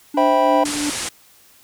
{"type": "tone with tremolo", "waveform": "triangle", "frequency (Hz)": 293, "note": "D4", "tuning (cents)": -4, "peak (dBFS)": -17, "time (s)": [0.14, 0.9], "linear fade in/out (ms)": 5, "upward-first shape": "triangle", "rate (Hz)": 3, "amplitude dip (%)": 60}
{"type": "chord", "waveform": "triangle", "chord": "C major seventh", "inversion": "none", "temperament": "just", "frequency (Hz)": [523.3, 654.1, 784.9, 981.1], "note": ["C5", "E5", "G5", "B5"], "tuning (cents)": [0, -14, 2, -12], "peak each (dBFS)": -17, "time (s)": [0.17, 0.64], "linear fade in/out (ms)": 5}
{"type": "low-pass noise", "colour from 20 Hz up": "white", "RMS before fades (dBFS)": -26, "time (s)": [0.65, 1.09], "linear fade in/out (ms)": 5, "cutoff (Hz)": 10000, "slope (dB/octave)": 48}
{"effects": ["white hiss -51 dBFS RMS until 1.63 s"]}